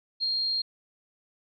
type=tone with ADSR envelope; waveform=sine; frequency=4221 Hz; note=C8; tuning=14 cents sharp; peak=-23 dBFS; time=0.2-0.62 s; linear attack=35 ms; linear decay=3 ms; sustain=-2 dB; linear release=8 ms; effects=none